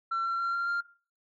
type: tone with pitch steps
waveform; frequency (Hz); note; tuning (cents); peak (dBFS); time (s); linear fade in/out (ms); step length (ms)
sine; 1350 / 1361 / 1372 / 1383.2 / 1394.4; E6 / F6 / F6 / F6 / F6; +41 / -45 / -31 / -17 / -3; -25; 0.11-0.81; 10; 140
effects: noise-tail reverb RT60 0.4 s tail -19 dB re dry + tanh soft clip ceiling -26 dBFS